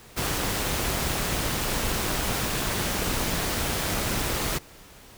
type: noise with amplitude modulation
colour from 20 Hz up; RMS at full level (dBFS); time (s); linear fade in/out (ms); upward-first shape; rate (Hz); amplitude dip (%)
pink; -25; 0.16-4.59; 20; sine; 208; 45
effects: pink hiss -49 dBFS RMS until 5.17 s